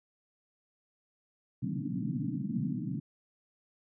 pink band-pass noise, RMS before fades -34 dBFS, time 1.62-3 s, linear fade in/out 10 ms, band 120 to 300 Hz, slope 96 dB/octave, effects none

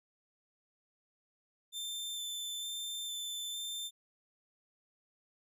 sawtooth tone with vibrato, 3554 Hz, A7, 17 cents sharp, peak -35 dBFS, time 1.72-3.91 s, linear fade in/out 50 ms, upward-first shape square, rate 1.1 Hz, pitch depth 9 cents each way, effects none

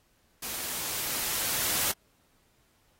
white noise with level ramp, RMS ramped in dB -36 to -27 dBFS, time 0.42-1.92 s, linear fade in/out 10 ms, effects pink hiss -68 dBFS RMS until 2.99 s + AAC 48 kbps

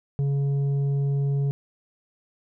triangle tone with tanh clipping, 140 Hz, C#3, 18 cents sharp, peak -22 dBFS, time 0.19-1.51 s, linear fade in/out 0 ms, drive 10 dB, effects none

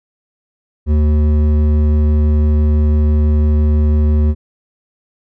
sine tone with hard clipping, 75.5 Hz, D2, 48 cents sharp, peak -11 dBFS, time 0.86-4.35 s, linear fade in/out 50 ms, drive 10 dB, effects none

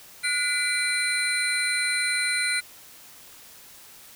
sine tone cluster, 1452 / 2022 / 2349 / 4076 / 9010 Hz, F#6 / B6 / D7 / C8 / C#9, -33 / +40 / 0 / -46 / +27 cents, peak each -29 dBFS, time 0.23-2.61 s, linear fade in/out 20 ms, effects white hiss -48 dBFS RMS until 4.15 s

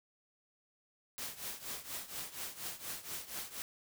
white noise with tremolo, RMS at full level -40 dBFS, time 1.18-3.62 s, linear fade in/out 0 ms, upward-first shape triangle, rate 4.2 Hz, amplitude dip 85%, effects none

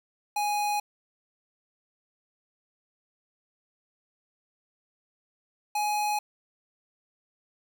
square tone pair in turn, 830 / 837.2 Hz, G#5 / G#5, -1 / +14 cents, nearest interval unison, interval 15 cents, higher second, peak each -26 dBFS, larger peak neither, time 0.36-0.8 / 5.75-6.19 s, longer neither, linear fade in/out 5 ms, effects 9-bit

